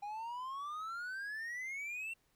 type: exponential sweep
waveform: triangle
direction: up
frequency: 806 to 2737 Hz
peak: -38 dBFS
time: 0.02-2.14 s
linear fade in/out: 10 ms
effects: pink hiss -75 dBFS RMS until 2.35 s